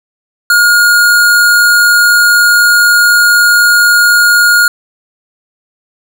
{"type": "tone", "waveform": "square", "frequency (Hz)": 1429, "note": "F6", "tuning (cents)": 39, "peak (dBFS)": -5, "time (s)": [0.5, 4.68], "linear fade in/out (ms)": 2, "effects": []}